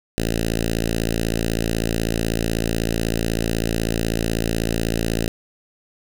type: tone with notch filter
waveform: 5% pulse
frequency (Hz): 56.1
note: A1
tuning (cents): +34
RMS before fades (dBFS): -22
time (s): 0.18-5.28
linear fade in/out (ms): 0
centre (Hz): 1000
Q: 0.53
effects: none